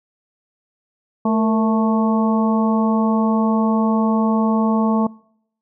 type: harmonic tone with a mistuned harmonic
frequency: 220 Hz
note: A3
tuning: in tune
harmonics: 1 / 2 / 3 / 4 / 5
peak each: -16 / -25 / -25 / -25 / -26 dBFS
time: 1.25-5.07 s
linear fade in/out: 5 ms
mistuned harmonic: 2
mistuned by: +68 cents
effects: noise-tail reverb RT60 0.7 s tail -25 dB re dry